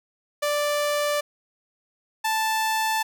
sawtooth tone pair in turn, 587.3 / 880 Hz, D5 / A5, 0 / 0 cents, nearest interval perfect fifth, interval 700 cents, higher second, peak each -18 / -18 dBFS, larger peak neither, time 0.42-1.21 / 2.24-3.03 s, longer neither, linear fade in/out 10 ms, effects none

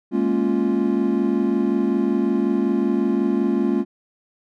triangle chord, Bb minor seventh, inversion third, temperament equal, 207.7 / 233.1 / 277.2 / 349.2 Hz, Ab3 / Bb3 / Db4 / F4, 0 / 0 / 0 / 0 cents, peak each -21 dBFS, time 0.11-3.85 s, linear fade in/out 50 ms, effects none

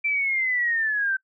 sine linear sweep, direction down, 2349 to 1537 Hz, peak -21 dBFS, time 0.04-1.17 s, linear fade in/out 10 ms, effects noise-tail reverb RT60 0.1 s tail -24 dB re dry

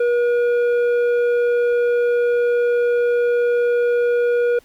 triangle tone with tanh clipping, 480.5 Hz, B4, 48 cents flat, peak -16 dBFS, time 0-4.59 s, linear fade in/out 5 ms, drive 12 dB, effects pink hiss -54 dBFS RMS until 4.64 s

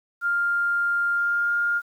sine tone with pitch glide, 1400 to 1410.6 Hz, F6 to F6, +4 to +17 cents, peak -20 dBFS, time 0.21-1.82 s, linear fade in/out 50 ms, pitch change +13 cents, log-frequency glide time 1.17-1.53 s, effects 9-bit

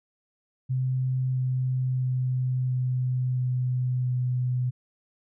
sine tone with pitch steps, 129.2 / 128.46 / 127.72 / 126.98 / 126.25 / 125.52 Hz, C3 / C3 / C3 / B2 / B2 / B2, -21 / -31 / -41 / +49 / +39 / +28 cents, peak -23 dBFS, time 0.69-4.71 s, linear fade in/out 20 ms, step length 670 ms, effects none

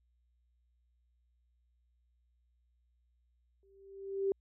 sine tone with exponential growth, 391.3 Hz, G4, 3 cents flat, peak -26 dBFS, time 3.63-4.32 s, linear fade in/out 1 ms, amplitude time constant 150 ms, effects added 60 Hz sine -70 dBFS peak until 4.4 s

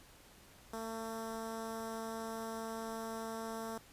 10% pulse tone with notch filter, 224.6 Hz, A3, 36 cents sharp, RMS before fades -42 dBFS, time 0.73-3.78 s, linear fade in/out 5 ms, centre 2800 Hz, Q 0.83, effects pink hiss -60 dBFS RMS until 3.92 s + resampled to 32000 Hz

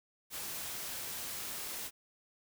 white noise, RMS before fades -41 dBFS, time 0.3-1.91 s, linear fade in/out 50 ms, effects none

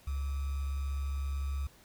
sine tone with sample-and-hold, 69.3 Hz, C#2, in tune, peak -31 dBFS, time 0.07-1.67 s, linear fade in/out 5 ms, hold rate 1225 Hz, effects pink hiss -60 dBFS RMS until 1.84 s

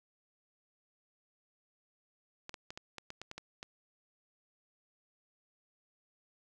clicks, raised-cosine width 0.2 ms, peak -26 dBFS, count 10, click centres 2.494 / 2.542 / 2.705 / 2.775 / 2.983 / 3.104 / 3.216 / 3.314 / 3.38 / 3.629 s, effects none

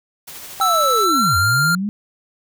white noise with tremolo, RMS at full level -34 dBFS, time 0.27-1.05 s, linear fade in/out 10 ms, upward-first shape sine, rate 13 Hz, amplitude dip 25%
sine linear two-way sweep, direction down then up, 797 to 82.41 to 213.6 Hz, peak -19 dBFS, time 0.6-1.89 s, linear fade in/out 0 ms, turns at 1.37 s
square tone with pitch glide, 1318.5 to 1396.1 Hz, E6 to F6, 0 to -1 cents, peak -15 dBFS, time 0.61-1.75 s, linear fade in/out 2 ms, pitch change +99 cents, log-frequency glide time 0.97-1.45 s
effects none

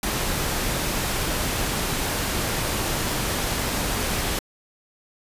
pink noise, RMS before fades -25 dBFS, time 0.03-4.39 s, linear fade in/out 2 ms, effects resampled to 32000 Hz

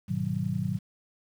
sine chord, G# minor seventh, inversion none, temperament just, 103.83 / 124.59 / 155.74 / 186.89 Hz, G#2 / B2 / D#3 / F#3, 0 / +16 / +2 / +18 cents, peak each -34 / -33 / -32 / -31 dBFS, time 0.08-0.79 s, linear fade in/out 20 ms, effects 9-bit

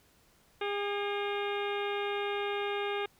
harmonic tone with a mistuned harmonic, 406.4 Hz, G#4, 38 cents flat, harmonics 1 / 2 / 3 / 4 / 5 / 6 / 7 / 8 / 9, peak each -33 / -38 / -41 / -42 / -43 / -43 / -45 / -50 / -47 dBFS, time 0.61-3.06 s, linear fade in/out 5 ms, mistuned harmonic 5, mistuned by +80 cents, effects pink hiss -65 dBFS RMS until 3.19 s

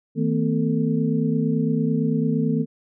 sine tone cluster, 159.3 / 225 / 253.9 / 445.4 Hz, D#3 / A3 / B3 / A4, +41 / +39 / +48 / +21 cents, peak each -23 / -23 / -24 / -29 dBFS, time 0.15-2.66 s, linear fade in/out 50 ms, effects none

